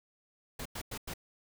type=noise bursts; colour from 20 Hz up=pink; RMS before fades=-40 dBFS; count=4; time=0.59-1.138 s; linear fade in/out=5 ms; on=65 ms; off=96 ms; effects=none